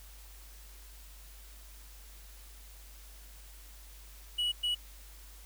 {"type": "tone bursts at uneven times", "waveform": "triangle", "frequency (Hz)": 2929, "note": "F#7", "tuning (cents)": -18, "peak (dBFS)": -27, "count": 2, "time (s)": [[4.38, 4.52], [4.63, 4.75]], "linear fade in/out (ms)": 10, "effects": ["added 50 Hz sine -50 dBFS peak until 5.45 s", "white hiss -56 dBFS RMS until 5.45 s"]}